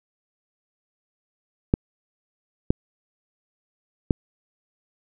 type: clicks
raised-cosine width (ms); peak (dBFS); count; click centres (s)
3; -4; 3; 1.739 / 2.705 / 4.108
effects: none